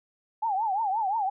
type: tone with vibrato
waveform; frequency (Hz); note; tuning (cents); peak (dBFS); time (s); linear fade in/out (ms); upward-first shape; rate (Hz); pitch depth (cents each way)
sine; 830.6; G#5; 0; -24; 0.42-1.3; 10; triangle; 5.7; 210
effects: none